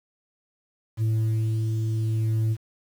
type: tone with frequency modulation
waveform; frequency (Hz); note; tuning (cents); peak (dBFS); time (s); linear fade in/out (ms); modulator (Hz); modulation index
sine; 110.8; A2; +13; -21; 0.97-2.57; 50; 221; 0.32
effects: 8-bit